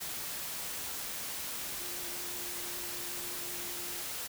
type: tone in noise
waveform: sine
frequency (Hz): 351.3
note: F4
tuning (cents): +10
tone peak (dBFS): -50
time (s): 1.79-4.03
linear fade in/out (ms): 20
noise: white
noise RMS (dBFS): -39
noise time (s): 0-4.28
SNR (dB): -14
effects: none